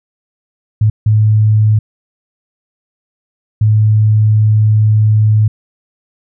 sine tone bursts at uneven times, 107.5 Hz, A2, 40 cents flat, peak -6 dBFS, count 3, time 0.81-0.9 / 1.06-1.79 / 3.61-5.48 s, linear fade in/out 5 ms, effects none

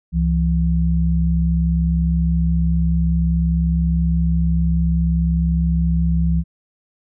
sine tone pair together, 67 / 167.57 Hz, C2 / E3, +42 / +29 cents, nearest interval octave + major third, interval 1587 cents, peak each -17 dBFS, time 0.12-6.44 s, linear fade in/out 50 ms, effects none

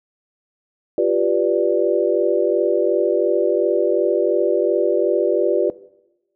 sine chord, G dominant seventh, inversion third, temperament equal, 349.2 / 392 / 493.9 / 587.3 Hz, F4 / G4 / B4 / D5, 0 / 0 / 0 / 0 cents, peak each -20 dBFS, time 0.98-5.7 s, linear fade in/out 2 ms, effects noise-tail reverb RT60 0.9 s tail -18 dB re dry

